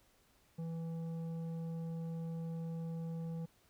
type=tone with tanh clipping; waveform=triangle; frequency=164.81 Hz; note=E3; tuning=in tune; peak=-40 dBFS; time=0.58-3.46 s; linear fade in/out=10 ms; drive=13 dB; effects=pink hiss -70 dBFS RMS until 3.69 s